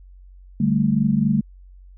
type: chord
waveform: sine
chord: D suspended fourth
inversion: none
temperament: equal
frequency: 146.83 / 196 / 220 Hz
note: D3 / G3 / A3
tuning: 0 / 0 / 0 cents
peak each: -22 / -20 / -19 dBFS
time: 0.6-1.41 s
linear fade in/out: 5 ms
effects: added 46 Hz sine -42 dBFS peak until 1.97 s